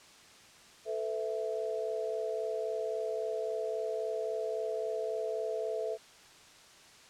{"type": "chord", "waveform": "sine", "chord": "A suspended second", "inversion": "none", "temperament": "equal with one note detuned", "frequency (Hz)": [440, 503.7, 659.3], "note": ["A4", "B4", "E5"], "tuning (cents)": [0, 34, 0], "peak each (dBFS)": [-35, -39, -36], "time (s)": [0.85, 5.98], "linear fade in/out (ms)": 50, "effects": ["white hiss -56 dBFS RMS until 7.09 s", "low-pass 7000 Hz 12 dB/octave"]}